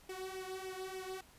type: tone with flanger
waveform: sawtooth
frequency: 376.3 Hz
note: F#4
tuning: 29 cents sharp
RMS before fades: -44 dBFS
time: 0.09-1.21 s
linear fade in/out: 5 ms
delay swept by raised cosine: 0.35 to 2.45 ms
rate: 3.4 Hz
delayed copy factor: +0.7
effects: pink hiss -62 dBFS RMS until 1.38 s + resampled to 32000 Hz